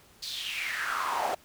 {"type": "noise with high-pass filter sweep", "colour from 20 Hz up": "brown", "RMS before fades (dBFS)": -32, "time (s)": [0.22, 1.35], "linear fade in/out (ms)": 10, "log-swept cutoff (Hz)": [4500, 650], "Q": 5.1, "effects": ["pink hiss -58 dBFS RMS until 1.44 s"]}